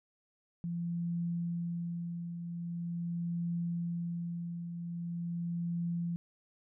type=tone with tremolo; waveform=sine; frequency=171.1 Hz; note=F3; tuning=35 cents flat; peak=-31 dBFS; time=0.64-6.16 s; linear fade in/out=0 ms; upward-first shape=triangle; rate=0.43 Hz; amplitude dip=55%; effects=none